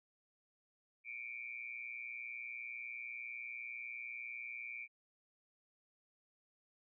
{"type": "tone with amplitude modulation", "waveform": "sine", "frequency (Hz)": 2343, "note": "D7", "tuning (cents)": -5, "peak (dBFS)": -39, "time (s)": [1.04, 4.88], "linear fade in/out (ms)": 50, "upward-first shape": "sine", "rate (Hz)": 120, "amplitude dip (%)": 100, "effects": []}